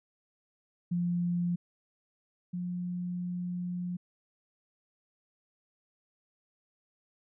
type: tone pair in turn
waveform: sine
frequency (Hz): 174.61 / 177.87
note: F3 / F3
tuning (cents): 0 / +32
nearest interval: unison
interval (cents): 32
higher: second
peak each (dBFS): -27 / -32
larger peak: first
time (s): 0.91-1.56 / 2.53-3.97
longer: second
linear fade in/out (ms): 10
effects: none